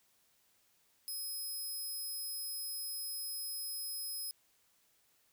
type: tone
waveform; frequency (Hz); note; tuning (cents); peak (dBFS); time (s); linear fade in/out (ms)
5% pulse; 5100; D#8; +42; -33; 1.08-4.31; 0
effects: white hiss -72 dBFS RMS until 5.32 s